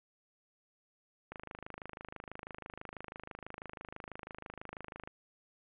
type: click train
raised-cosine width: 0.5 ms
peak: -28 dBFS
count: 99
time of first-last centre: 1.32-5.075 s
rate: 26.1 Hz
effects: resampled to 8000 Hz + 11-bit